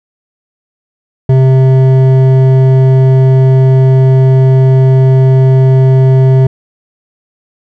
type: tone with hard clipping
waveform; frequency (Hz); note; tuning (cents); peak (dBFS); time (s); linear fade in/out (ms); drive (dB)
sine; 131.5; C3; +9; -5; 1.29-6.47; 5; 10
effects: none